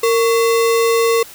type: tone with sample-and-hold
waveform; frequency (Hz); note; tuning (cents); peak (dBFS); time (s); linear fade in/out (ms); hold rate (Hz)
sine; 460.2; A#4; -22; -11; 0.03-1.23; 5; 1575
effects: white hiss -38 dBFS RMS until 1.34 s